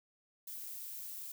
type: noise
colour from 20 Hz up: violet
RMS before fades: -45 dBFS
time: 0.47-1.32 s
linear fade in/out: 5 ms
effects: none